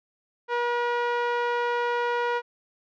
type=tone with low-pass filter; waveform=5% pulse; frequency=480 Hz; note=B4; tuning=49 cents flat; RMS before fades=-26 dBFS; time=0.48-2.42 s; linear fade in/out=50 ms; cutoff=1100 Hz; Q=0.9; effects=none